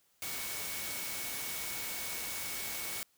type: tone in noise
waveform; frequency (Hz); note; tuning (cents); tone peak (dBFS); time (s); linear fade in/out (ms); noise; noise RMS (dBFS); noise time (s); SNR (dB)
sine; 2229; C#7; +9; -46; 0.22-3.03; 0; white; -39; 0.22-3.03; -10
effects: white hiss -71 dBFS RMS until 3.17 s